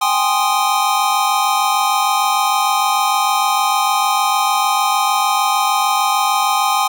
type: chord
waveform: square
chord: Ab major seventh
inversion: third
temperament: equal with one note detuned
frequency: 784 / 830.6 / 1046.5 / 1238.1 Hz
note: G5 / Ab5 / C6 / Eb6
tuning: 0 / 0 / 0 / -9 cents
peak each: -20 dBFS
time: 0.01-6.88 s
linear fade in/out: 10 ms
effects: none